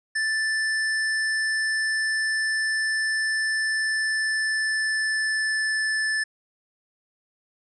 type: tone with pitch glide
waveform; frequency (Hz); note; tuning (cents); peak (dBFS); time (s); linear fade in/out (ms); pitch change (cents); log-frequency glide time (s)
square; 1760 to 1748.9; A6 to A6; 0 to -11; -23; 0.15-6.24; 10; -11; 3.53-5.82
effects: resampled to 22050 Hz